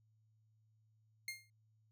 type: tone with exponential decay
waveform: sawtooth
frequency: 2123 Hz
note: C7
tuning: 25 cents sharp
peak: -35 dBFS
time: 1.28-1.5 s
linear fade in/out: 2 ms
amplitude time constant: 47 ms
effects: added 109 Hz sine -70 dBFS peak until 1.91 s